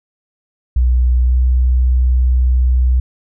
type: tone with pitch glide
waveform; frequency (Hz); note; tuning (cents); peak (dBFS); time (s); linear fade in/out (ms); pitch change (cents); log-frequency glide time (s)
sine; 61.74 to 62.71; B1 to B1; 0 to +27; -9; 0.76-3; 5; +27; 1.25-1.35
effects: none